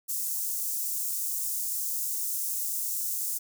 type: high-pass noise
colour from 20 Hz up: white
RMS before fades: -31 dBFS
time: 0.08-3.39 s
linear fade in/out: 20 ms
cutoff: 6600 Hz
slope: 24 dB/octave
effects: none